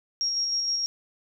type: tone with tremolo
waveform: sine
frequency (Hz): 5588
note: F8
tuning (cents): 0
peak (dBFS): -23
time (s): 0.21-0.86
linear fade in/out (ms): 0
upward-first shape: square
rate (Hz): 6.4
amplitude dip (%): 25
effects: none